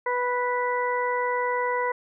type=harmonic tone; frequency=492.7 Hz; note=B4; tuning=4 cents flat; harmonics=1 / 2 / 3 / 4; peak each=-27 / -26 / -35 / -31 dBFS; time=0.06-1.92 s; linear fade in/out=5 ms; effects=none